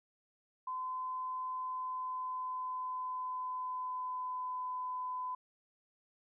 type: tone with pitch glide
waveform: sine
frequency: 1022 to 1008.5 Hz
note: C6 to B5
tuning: -41 to +36 cents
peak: -36 dBFS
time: 0.67-5.35 s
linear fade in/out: 5 ms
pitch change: -23 cents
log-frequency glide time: 1.5-4.64 s
effects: none